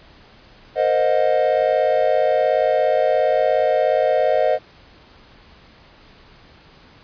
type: chord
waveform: triangle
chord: C half-diminished seventh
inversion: third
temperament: equal with one note detuned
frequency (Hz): 466.2 / 523.3 / 622.3 / 723.5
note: Bb4 / C5 / Eb5 / Gb5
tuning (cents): 0 / 0 / 0 / -39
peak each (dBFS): -22 / -18 / -16 / -20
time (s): 0.75-4.59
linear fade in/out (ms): 50
effects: pink hiss -48 dBFS RMS until 7.03 s + resampled to 11025 Hz